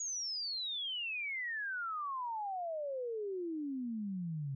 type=exponential sweep; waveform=sine; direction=down; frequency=6790 to 132.8 Hz; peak=-36 dBFS; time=0-4.55 s; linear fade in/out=5 ms; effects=none